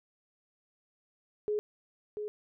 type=tone with echo; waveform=sine; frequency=420 Hz; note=G#4; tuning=19 cents sharp; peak=-28 dBFS; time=1.48-1.59 s; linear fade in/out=0 ms; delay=690 ms; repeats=1; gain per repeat=-6 dB; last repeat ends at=2.28 s; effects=none